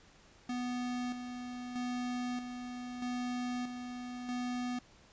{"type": "tone with tremolo", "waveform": "square", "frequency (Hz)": 246.9, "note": "B3", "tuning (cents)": 0, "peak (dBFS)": -35, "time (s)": [0.49, 4.79], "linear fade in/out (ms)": 5, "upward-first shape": "square", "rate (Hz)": 0.79, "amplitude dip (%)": 50, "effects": ["pink hiss -61 dBFS RMS until 5.12 s", "resampled to 16000 Hz"]}